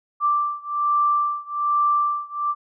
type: beating tone pair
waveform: sine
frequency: 1174.7 / 1175.9 Hz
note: D6 / D6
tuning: 0 / +2 cents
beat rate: 1.2 Hz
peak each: -21 / -22 dBFS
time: 0.2-2.55 s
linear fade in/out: 50 ms
effects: none